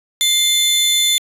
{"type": "tone pair together", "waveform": "sawtooth", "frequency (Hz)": [2098, 3513], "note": ["C7", "A7"], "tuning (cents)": [4, -3], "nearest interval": "major sixth", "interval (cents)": 893, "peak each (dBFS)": [-19, -10], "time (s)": [0.21, 1.18], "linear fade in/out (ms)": 0, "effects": ["resampled to 32000 Hz"]}